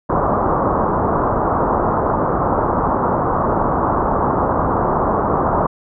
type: low-pass noise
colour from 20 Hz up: white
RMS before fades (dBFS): -17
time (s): 0.09-5.67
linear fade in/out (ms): 10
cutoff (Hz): 1200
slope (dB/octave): 48
effects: none